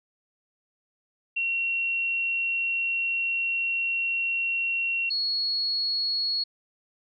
sine tone pair in turn, 2734 / 4340 Hz, F7 / C#8, -37 / -37 cents, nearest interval minor sixth, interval 800 cents, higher second, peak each -24 dBFS, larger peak neither, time 1.36-5.1 / 5.1-6.44 s, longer first, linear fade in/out 10 ms, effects none

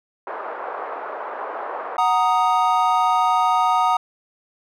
white band-pass noise, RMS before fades -30 dBFS, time 0.27-1.97 s, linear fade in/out 2 ms, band 450 to 1200 Hz, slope 24 dB/octave
triangle chord, D# minor, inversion first, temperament equal, 740 / 932.3 / 1244.5 Hz, F#5 / A#5 / D#6, 0 / 0 / 0 cents, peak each -18 dBFS, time 1.98-3.97 s, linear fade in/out 5 ms
effects none

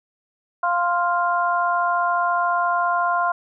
harmonic tone, 349.2 Hz, F4, in tune, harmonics 2 / 3 / 4, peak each -22 / -21 / -24 dBFS, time 0.63-3.32 s, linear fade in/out 5 ms, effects none

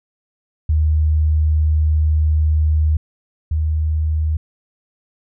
sine tone pair in turn, 77.2 / 77.83 Hz, D#2 / D#2, -13 / +1 cents, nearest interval unison, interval 14 cents, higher second, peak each -12 / -15 dBFS, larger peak first, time 0.69-2.97 / 3.51-4.37 s, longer first, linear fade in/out 5 ms, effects none

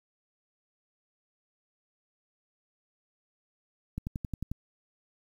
click train, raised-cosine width 5 ms, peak -21 dBFS, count 7, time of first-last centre 3.98-4.516 s, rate 11.2 Hz, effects 9-bit

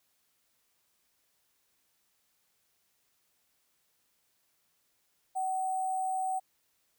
sine tone with sample-and-hold, 754 Hz, F#5, 32 cents sharp, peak -29 dBFS, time 5.35-6.4 s, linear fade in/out 20 ms, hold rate 8820 Hz, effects white hiss -74 dBFS RMS until 6.98 s

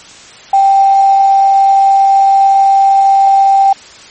sine tone with quantisation, 784 Hz, G5, in tune, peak -4 dBFS, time 0.53-3.73 s, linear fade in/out 5 ms, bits 5, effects white hiss -35 dBFS RMS until 4.1 s + MP3 32 kbps

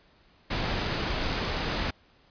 pink noise, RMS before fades -29 dBFS, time 0.5-1.91 s, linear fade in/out 10 ms, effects pink hiss -61 dBFS RMS until 2.3 s + resampled to 11025 Hz

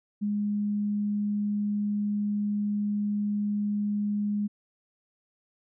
sine tone, 206.6 Hz, G#3, 9 cents flat, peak -25 dBFS, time 0.21-4.48 s, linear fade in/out 20 ms, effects none

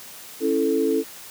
sine chord, A major, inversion first, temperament just, 275 / 330 / 440 Hz, C#4 / E4 / A4, -14 / +2 / 0 cents, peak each -24 / -24 / -21 dBFS, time 0.4-1.04 s, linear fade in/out 50 ms, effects white hiss -41 dBFS RMS until 1.3 s + high-pass 100 Hz 12 dB/octave

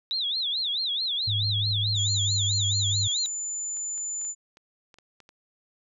sine tone with vibrato, 3729 Hz, A#7, in tune, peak -25 dBFS, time 0.11-3.26 s, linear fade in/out 0 ms, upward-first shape sine, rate 4.6 Hz, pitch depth 220 cents each way
sine tone with pitch glide, 103.83 to 101.28 Hz, G#2 to G#2, 0 to -43 cents, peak -26 dBFS, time 1.27-3.08 s, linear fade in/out 10 ms, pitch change -43 cents, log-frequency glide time 1.84-2.25 s
sine tone, 7040 Hz, A8, in tune, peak -29 dBFS, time 1.95-4.35 s, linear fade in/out 50 ms
clicks, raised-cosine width 0.2 ms, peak -34 dBFS, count 11, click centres 2.913 / 3.116 / 3.77 / 3.978 / 4.215 / 4.25 / 4.571 / 4.942 / 4.986 / 5.203 / 5.291 s
effects none

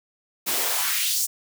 white noise with high-pass filter sweep, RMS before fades -24 dBFS, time 0.46-1.27 s, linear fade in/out 20 ms, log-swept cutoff 210 to 7400 Hz, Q 1.8, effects none

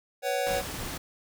square chord, B suspended second, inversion none, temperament equal with one note detuned, 493.9 / 554.4 / 750.3 Hz, B4 / C#5 / F#5, 0 / 0 / +24 cents, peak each -33 / -30 / -32 dBFS, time 0.22-0.63 s, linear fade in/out 50 ms
pink noise, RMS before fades -36 dBFS, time 0.46-0.98 s, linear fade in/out 10 ms
effects none

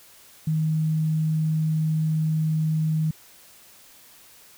sine tone, 157.1 Hz, D#3, 17 cents sharp, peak -20 dBFS, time 0.47-3.11 s, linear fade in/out 5 ms, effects white hiss -51 dBFS RMS until 4.57 s

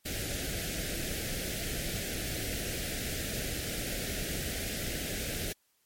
pink band-stop noise, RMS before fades -35 dBFS, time 0.05-5.53 s, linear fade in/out 10 ms, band 700 to 1500 Hz, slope 48 dB/octave, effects white hiss -72 dBFS RMS until 5.85 s + MP3 64 kbps

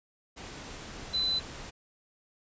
sine tone in noise, 4016 Hz, B7, 28 cents sharp, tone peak -26 dBFS, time 1.13-1.4 s, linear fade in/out 20 ms, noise pink, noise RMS -43 dBFS, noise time 0.36-1.71 s, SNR +14 dB, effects resampled to 16000 Hz

